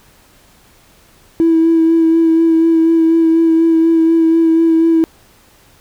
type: tone with vibrato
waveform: triangle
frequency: 327.5 Hz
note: E4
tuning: 11 cents flat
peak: -4 dBFS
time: 1.4-5.04 s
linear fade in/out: 0 ms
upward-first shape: sine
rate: 4.1 Hz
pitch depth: 19 cents each way
effects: tanh soft clip ceiling -5 dBFS + pink hiss -48 dBFS RMS until 5.8 s